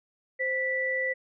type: tone pair together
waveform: sine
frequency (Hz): 521 / 1967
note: C5 / B6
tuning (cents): -7 / -7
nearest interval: octave + major seventh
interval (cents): 2300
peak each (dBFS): -31 / -27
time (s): 0.39-1.14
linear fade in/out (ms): 20
effects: none